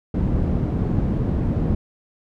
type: low-pass noise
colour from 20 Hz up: white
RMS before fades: -21 dBFS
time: 0.14-1.75 s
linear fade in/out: 5 ms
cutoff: 190 Hz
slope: 12 dB/octave
effects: none